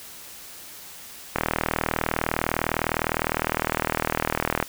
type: click train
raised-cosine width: 0.5 ms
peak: -6 dBFS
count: 131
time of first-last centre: 1.36-4.626 s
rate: 39.8 Hz
effects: white hiss -42 dBFS RMS until 4.68 s